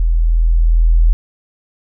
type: tone with level ramp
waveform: sine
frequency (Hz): 41.2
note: E1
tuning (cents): 0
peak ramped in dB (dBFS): -10 to -6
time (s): 0-1.13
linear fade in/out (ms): 0
effects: none